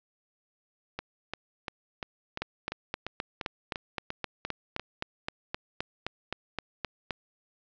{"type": "two click trains", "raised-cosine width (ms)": 0.3, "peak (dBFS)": [-18, -15], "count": [12, 19], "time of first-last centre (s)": [[0.99, 4.796], [2.42, 7.107]], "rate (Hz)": [2.89, 3.84], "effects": ["resampled to 16000 Hz", "7-bit"]}